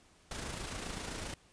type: noise with amplitude modulation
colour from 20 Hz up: pink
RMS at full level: -39 dBFS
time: 0.31-1.34 s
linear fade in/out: 2 ms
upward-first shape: sine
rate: 27.5 Hz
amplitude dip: 45%
effects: pink hiss -64 dBFS RMS until 1.52 s + resampled to 22050 Hz